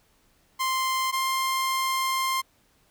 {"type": "tone pair in turn", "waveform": "sawtooth", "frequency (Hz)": [1046.5, 1054.4], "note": ["C6", "C6"], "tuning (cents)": [0, 13], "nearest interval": "unison", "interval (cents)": 13, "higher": "second", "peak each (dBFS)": -20, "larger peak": "neither", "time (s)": [[0.59, 1.12], [1.12, 2.42]], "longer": "second", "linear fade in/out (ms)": 20, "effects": ["pink hiss -64 dBFS RMS until 2.9 s"]}